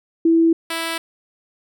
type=tone pair in turn; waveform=sine / 5% pulse; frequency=329.6 / 329.6 Hz; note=E4 / E4; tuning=0 / 0 cents; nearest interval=unison; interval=0 cents; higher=neither; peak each=-11 dBFS; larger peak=neither; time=0.25-0.53 / 0.7-0.98 s; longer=neither; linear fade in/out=5 ms; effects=none